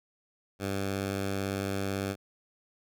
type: tone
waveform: 10% pulse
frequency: 98 Hz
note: G2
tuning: in tune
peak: -22 dBFS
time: 0.59-2.16 s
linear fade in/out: 50 ms
effects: none